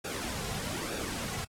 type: noise with flanger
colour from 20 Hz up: pink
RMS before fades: -36 dBFS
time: 0.04-1.45 s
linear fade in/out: 10 ms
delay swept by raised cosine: 0.95 to 3.35 ms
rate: 1.1 Hz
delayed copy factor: -0.6
effects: low-pass 11000 Hz 12 dB/octave + AAC 64 kbps